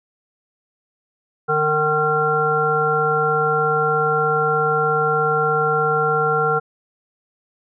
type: harmonic tone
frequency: 152.8 Hz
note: D#3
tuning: 31 cents flat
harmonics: 1 / 3 / 5 / 7 / 9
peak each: -26 / -20 / -23 / -30 / -19 dBFS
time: 1.48-6.6 s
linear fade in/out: 20 ms
effects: none